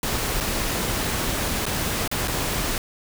pink noise with dropouts, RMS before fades -25 dBFS, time 0.03-2.78 s, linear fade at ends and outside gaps 1 ms, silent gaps 0.403-0.408 / 1.655-1.664 / 2.077-2.114 / 2.275-2.28 s, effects none

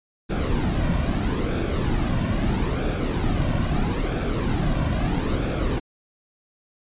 brown noise with flanger, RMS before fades -23 dBFS, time 0.29-5.8 s, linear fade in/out 20 ms, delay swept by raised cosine 1 to 2.4 ms, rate 0.77 Hz, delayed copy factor -0.55, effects resampled to 8000 Hz

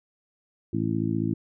harmonic tone, 55 Hz, A1, in tune, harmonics 2 / 3 / 4 / 5 / 6, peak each -30 / -30 / -30 / -30 / -30 dBFS, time 0.73-1.34 s, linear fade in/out 5 ms, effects none

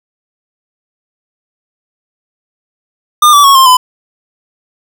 square tone with pitch steps, 1207 / 1154.5 / 1104.3 / 1056.2 / 1010.3 Hz, D6 / D6 / C#6 / C6 / B5, +47 / -30 / -7 / +16 / +39 cents, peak -3 dBFS, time 3.22-3.77 s, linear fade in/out 5 ms, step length 110 ms, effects none

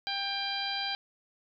harmonic tone, 794 Hz, G5, 22 cents sharp, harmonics 1 / 2 / 3 / 4 / 5 / 6, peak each -37 / -39 / -40 / -37 / -37 / -38 dBFS, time 0.07-0.95 s, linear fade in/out 0 ms, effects none

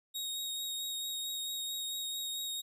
sawtooth tone with vibrato, 3758 Hz, A#7, 13 cents sharp, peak -33 dBFS, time 0.14-2.62 s, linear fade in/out 20 ms, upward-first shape triangle, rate 4.5 Hz, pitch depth 15 cents each way, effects none

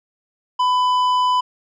triangle tone with tanh clipping, 1000 Hz, B5, 21 cents sharp, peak -16 dBFS, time 0.59-1.41 s, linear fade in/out 10 ms, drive 13 dB, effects none

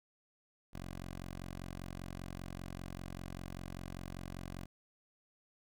10% pulse tone, 45.09 Hz, F#1, 44 cents flat, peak -35 dBFS, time 0.73-4.66 s, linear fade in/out 10 ms, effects none

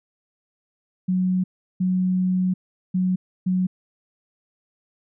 sine tone bursts at uneven times, 184.2 Hz, F#3, 7 cents flat, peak -18 dBFS, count 4, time 1.08-1.44 / 1.8-2.54 / 2.94-3.16 / 3.46-3.67 s, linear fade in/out 10 ms, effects none

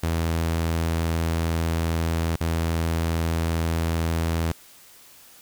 sawtooth tone with dropouts, 82.41 Hz, E2, in tune, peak -18 dBFS, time 0.03-4.52 s, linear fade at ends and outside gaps 5 ms, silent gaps 2.361-2.405 s, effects white hiss -50 dBFS RMS until 5.41 s

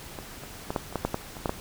clicks, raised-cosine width 1 ms, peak -22 / -28 / -15 / -11 / -26 / -13 / -10 / -12 / -26 / -12 / -12 dBFS, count 11, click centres 0.188 / 0.436 / 0.705 / 0.762 / 0.926 / 0.957 / 1.05 / 1.144 / 1.368 / 1.458 / 1.494 s, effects pink hiss -43 dBFS RMS until 1.6 s

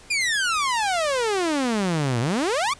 sawtooth exponential two-way sweep, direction down then up, 2472 to 112.7 to 1223 Hz, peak -17 dBFS, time 0.1-2.74 s, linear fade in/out 10 ms, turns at 2.2 s, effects pink hiss -48 dBFS RMS until 2.79 s + resampled to 22050 Hz

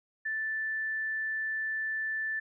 sine tone, 1760 Hz, A6, in tune, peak -30 dBFS, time 0.25-2.4 s, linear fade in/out 10 ms, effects none

